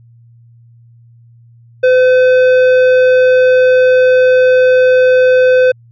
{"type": "tone with tanh clipping", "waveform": "triangle", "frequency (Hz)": 509, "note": "C5", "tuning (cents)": -48, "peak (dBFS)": -7, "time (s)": [1.83, 5.72], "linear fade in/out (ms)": 10, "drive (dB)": 15, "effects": ["added 117 Hz sine -40 dBFS peak until 5.91 s"]}